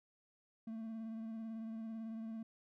triangle tone with vibrato, 223.6 Hz, A3, 28 cents sharp, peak -40 dBFS, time 0.67-2.43 s, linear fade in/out 5 ms, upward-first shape sine, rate 18 Hz, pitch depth 26 cents each way, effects none

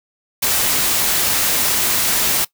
white noise, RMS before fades -17 dBFS, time 0.42-2.45 s, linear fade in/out 10 ms, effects noise-tail reverb RT60 0.1 s tail -20 dB re dry

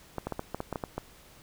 clicks, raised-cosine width 1 ms, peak -18 dBFS, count 10, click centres 0.183 / 0.27 / 0.323 / 0.394 / 0.546 / 0.604 / 0.727 / 0.758 / 0.838 / 0.98 s, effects pink hiss -55 dBFS RMS until 1.42 s

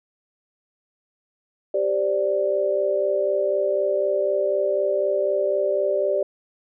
sine chord, G suspended fourth, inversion none, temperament equal, 392 / 523.3 / 587.3 Hz, G4 / C5 / D5, 0 / 0 / 0 cents, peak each -24 / -27 / -21 dBFS, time 1.74-6.23 s, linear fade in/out 5 ms, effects none

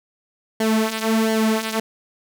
sawtooth tone with flanger, 221.1 Hz, A3, 9 cents sharp, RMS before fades -20 dBFS, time 0.6-1.8 s, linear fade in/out 5 ms, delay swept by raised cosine 0.79 to 4.69 ms, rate 1.4 Hz, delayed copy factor -0.7, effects none

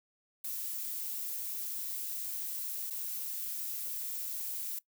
violet noise with dropouts, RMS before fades -38 dBFS, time 0.44-4.79 s, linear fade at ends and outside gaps 5 ms, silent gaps 2.901-2.905 s, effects noise-tail reverb RT60 0.1 s tail -20 dB re dry

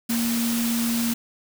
sine tone in noise, 233.1 Hz, A#3, in tune, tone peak -22 dBFS, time 0.09-1.14 s, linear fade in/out 10 ms, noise white, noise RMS -29 dBFS, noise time 0.09-1.14 s, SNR +4 dB, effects none

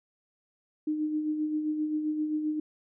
sine tone with tremolo, 305.9 Hz, D#4, 29 cents flat, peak -25 dBFS, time 0.87-2.6 s, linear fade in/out 5 ms, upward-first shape sine, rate 7.6 Hz, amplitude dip 45%, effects none

